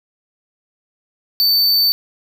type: tone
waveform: square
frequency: 4548 Hz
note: C#8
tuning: 44 cents sharp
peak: -12 dBFS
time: 1.4-1.92 s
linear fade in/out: 0 ms
effects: 8-bit